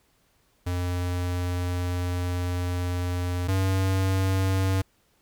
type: tone pair in turn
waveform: square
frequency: 89.1 / 95.26 Hz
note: F2 / G2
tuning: +35 / -49 cents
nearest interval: minor second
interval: 116 cents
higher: second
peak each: -26 / -22 dBFS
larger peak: second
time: 0.66-3.48 / 3.48-4.82 s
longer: first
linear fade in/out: 10 ms
effects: pink hiss -66 dBFS RMS until 5.21 s